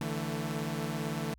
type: chord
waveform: sawtooth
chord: D suspended second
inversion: none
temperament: equal with one note detuned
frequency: 146.83 / 164.81 / 222.4 Hz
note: D3 / E3 / A3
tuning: 0 / 0 / +19 cents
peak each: -33 dBFS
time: 0.01-1.34 s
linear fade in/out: 2 ms
effects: added 60 Hz sine -56 dBFS peak until 1.38 s